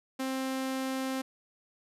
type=tone; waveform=sawtooth; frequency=263.7 Hz; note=C4; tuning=14 cents sharp; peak=-27 dBFS; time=0.19-1.22 s; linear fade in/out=10 ms; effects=resampled to 32000 Hz